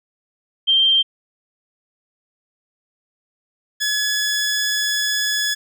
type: tone pair in turn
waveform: sine / 15% pulse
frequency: 3158 / 1698.2 Hz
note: G7 / G#6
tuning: +12 / +38 cents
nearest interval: major seventh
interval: 1074 cents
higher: first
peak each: -12 dBFS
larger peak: neither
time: 0.67-1.03 / 3.8-5.55 s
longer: second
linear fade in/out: 20 ms
effects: none